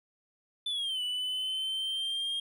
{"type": "linear two-way sweep", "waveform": "triangle", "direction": "down then up", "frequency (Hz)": [3533, 2960, 3233], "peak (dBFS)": -29, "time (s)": [0.66, 2.4], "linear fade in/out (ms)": 5, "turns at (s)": 1.02, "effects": []}